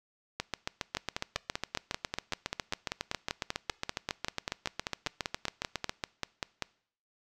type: two click trains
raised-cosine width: 0.2 ms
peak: -14 / -14 dBFS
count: 30 / 41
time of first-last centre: 0.97-6.623 / 0.4-5.895 s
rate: 5.13 / 7.28 Hz
effects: noise-tail reverb RT60 0.6 s tail -23 dB re dry